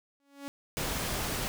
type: tone with exponential growth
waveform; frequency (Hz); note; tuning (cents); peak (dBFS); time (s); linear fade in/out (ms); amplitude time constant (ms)
sawtooth; 280.4; C#4; +20; -31; 0.2-0.48; 0; 60
type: noise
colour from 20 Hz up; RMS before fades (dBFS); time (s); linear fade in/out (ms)
pink; -33; 0.77-1.48; 0
effects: none